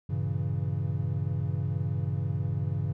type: chord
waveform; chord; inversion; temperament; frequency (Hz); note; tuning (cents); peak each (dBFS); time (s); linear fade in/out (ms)
triangle; G diminished seventh; none; equal; 98 / 116.54 / 138.59 / 164.81; G2 / Bb2 / Db3 / Fb3; 0 / 0 / 0 / 0; -29 / -33 / -29 / -34; 0.09-2.93; 10
effects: none